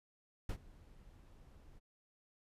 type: noise with ADSR envelope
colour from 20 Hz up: brown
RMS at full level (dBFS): -36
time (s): 0.49-1.8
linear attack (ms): 4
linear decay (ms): 75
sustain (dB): -23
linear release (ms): 27
effects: resampled to 32000 Hz